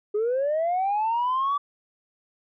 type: linear sweep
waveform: sine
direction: up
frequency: 406.3 to 1158 Hz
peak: -20 dBFS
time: 0.14-1.58 s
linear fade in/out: 10 ms
effects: tanh soft clip ceiling -19 dBFS